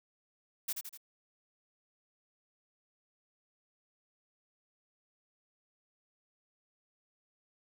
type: noise with echo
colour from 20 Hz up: blue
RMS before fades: -34 dBFS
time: 0.68-0.73 s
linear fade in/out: 10 ms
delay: 82 ms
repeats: 3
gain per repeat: -5 dB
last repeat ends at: 0.976 s
effects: none